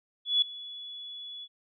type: tone with ADSR envelope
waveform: sine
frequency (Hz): 3409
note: G#7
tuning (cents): +45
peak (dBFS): -19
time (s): 0.25-1.48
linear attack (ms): 170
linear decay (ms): 3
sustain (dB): -20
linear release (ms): 48
effects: none